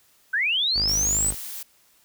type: linear sweep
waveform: sine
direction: up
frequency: 1480 to 8230 Hz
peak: -20 dBFS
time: 0.33-1.31 s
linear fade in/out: 10 ms
type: tone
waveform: sawtooth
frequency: 51.4 Hz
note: G#1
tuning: 17 cents flat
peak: -26 dBFS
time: 0.75-1.35 s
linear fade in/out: 20 ms
type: noise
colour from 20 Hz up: blue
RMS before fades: -35 dBFS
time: 0.88-1.63 s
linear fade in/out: 5 ms
effects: white hiss -60 dBFS RMS until 2.04 s